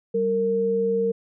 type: tone pair together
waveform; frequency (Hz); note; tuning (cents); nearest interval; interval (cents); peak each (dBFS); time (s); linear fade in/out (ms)
sine; 193.2 / 460.1; G3 / A#4; -25 / -23; octave + minor third; 1502; -28 / -20; 0.14-1.12; 10
effects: none